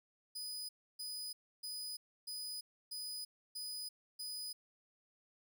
sawtooth tone bursts, 4978 Hz, D#8, in tune, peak -39 dBFS, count 7, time 0.35-4.53 s, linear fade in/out 10 ms, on 340 ms, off 300 ms, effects none

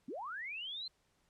sine linear sweep, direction up, 207.7 to 4186 Hz, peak -40 dBFS, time 0.08-0.88 s, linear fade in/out 5 ms, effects pink hiss -75 dBFS RMS until 1.29 s + low-pass 10000 Hz 12 dB/octave

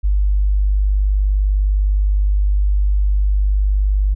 sine tone, 49.82 Hz, G1, 29 cents sharp, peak -12 dBFS, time 0.03-4.15 s, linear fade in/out 20 ms, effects none

